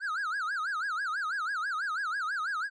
triangle tone with vibrato, 1435 Hz, F6, 47 cents sharp, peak -28 dBFS, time 0-2.7 s, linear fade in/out 50 ms, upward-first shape sine, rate 6.1 Hz, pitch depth 260 cents each way, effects resampled to 22050 Hz

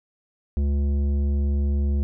triangle tone with tanh clipping, 71 Hz, C#2, 42 cents sharp, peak -21 dBFS, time 0.57-2.03 s, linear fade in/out 0 ms, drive 15 dB, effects none

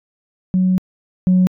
sine tone pair in turn, 185 / 183.72 Hz, F#3 / F#3, 0 / -12 cents, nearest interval unison, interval 12 cents, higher first, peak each -11 / -8 dBFS, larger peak second, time 0.54-0.78 / 1.27-1.47 s, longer first, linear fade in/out 0 ms, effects tanh soft clip ceiling -7 dBFS

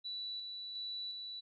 sine tone with tremolo, 3951 Hz, B7, in tune, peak -39 dBFS, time 0.04-1.41 s, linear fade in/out 20 ms, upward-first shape square, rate 1.4 Hz, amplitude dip 30%, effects none

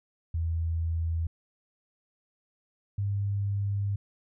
sine tone pair in turn, 82.41 / 100.45 Hz, E2 / G2, 0 / +43 cents, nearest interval minor third, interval 343 cents, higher second, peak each -26 dBFS, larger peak neither, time 0.34-1.27 / 2.98-3.96 s, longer second, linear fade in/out 5 ms, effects none

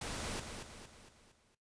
pink noise with echo, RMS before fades -41 dBFS, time 0.01-0.4 s, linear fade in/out 5 ms, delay 230 ms, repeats 5, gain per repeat -6 dB, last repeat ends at 1.55 s, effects noise-tail reverb RT60 0.2 s tail -18 dB re dry + resampled to 22050 Hz

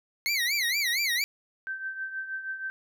25% pulse tone with vibrato, 2099 Hz, C7, 5 cents sharp, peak -21 dBFS, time 0.26-1.24 s, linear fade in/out 0 ms, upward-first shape sine, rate 4.3 Hz, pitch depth 210 cents each way
sine tone with tremolo, 1553 Hz, G6, 17 cents flat, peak -29 dBFS, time 1.67-2.7 s, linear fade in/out 0 ms, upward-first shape triangle, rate 6.3 Hz, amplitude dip 70%
effects none

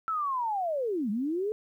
sine linear two-way sweep, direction down then up, 1339 to 196 to 440.4 Hz, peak -27 dBFS, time 0.08-1.52 s, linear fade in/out 0 ms, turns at 1.1 s, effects 11-bit

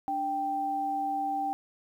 sine tone pair together, 293.7 / 784 Hz, D4 / G5, 0 / 0 cents, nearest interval octave + perfect fourth, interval 1700 cents, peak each -37 / -28 dBFS, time 0.08-1.53 s, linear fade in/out 0 ms, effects 10-bit

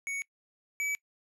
square tone pair in turn, 2229 / 2289 Hz, C#7 / D7, +9 / -45 cents, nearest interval unison, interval 46 cents, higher second, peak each -33 / -30 dBFS, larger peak second, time 0.07-0.22 / 0.8-0.95 s, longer neither, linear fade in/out 0 ms, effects noise-tail reverb RT60 0.1 s tail -23 dB re dry + low-pass 12000 Hz 12 dB/octave

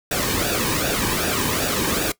pink noise with flanger, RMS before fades -22 dBFS, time 0.11-2.12 s, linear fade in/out 5 ms, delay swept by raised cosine 0.94 to 1.51 ms, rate 2.6 Hz, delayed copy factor -0.65, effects noise-tail reverb RT60 0.1 s tail -19 dB re dry

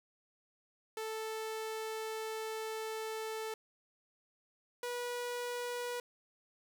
sawtooth tone pair in turn, 440 / 486.5 Hz, A4 / B4, 0 / -26 cents, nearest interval major second, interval 174 cents, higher second, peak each -34 / -33 dBFS, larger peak second, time 0.97-3.54 / 4.83-6 s, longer first, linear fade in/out 2 ms, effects none

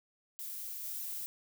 violet noise with level steps, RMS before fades -42 / -40 dBFS, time 0.39-1.26 s, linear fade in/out 0 ms, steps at 0.83 s, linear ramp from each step 20 ms, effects none

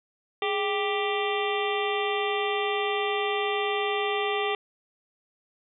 harmonic tone with a mistuned harmonic, 393.2 Hz, G4, 5 cents sharp, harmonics 1 / 2 / 3 / 5 / 6 / 7 / 8 / 9, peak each -28 / -31 / -33 / -35 / -36 / -36 / -37 / -38 dBFS, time 0.42-4.55 s, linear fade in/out 2 ms, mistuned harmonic 1, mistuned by +94 cents, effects none

